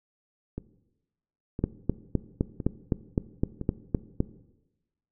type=two click trains; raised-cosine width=3 ms; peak=-20 / -10 dBFS; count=4 / 11; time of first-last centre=0.58-3.613 / 1.64-4.204 s; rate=0.989 / 3.9 Hz; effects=noise-tail reverb RT60 1.0 s tail -17 dB re dry